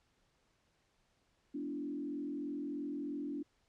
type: tone with frequency modulation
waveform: sine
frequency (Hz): 288.9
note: D4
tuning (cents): -28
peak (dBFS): -37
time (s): 1.54-3.43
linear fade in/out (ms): 10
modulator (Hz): 43.1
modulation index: 0.92
effects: pink hiss -75 dBFS RMS until 3.68 s + low-pass 7000 Hz 12 dB/octave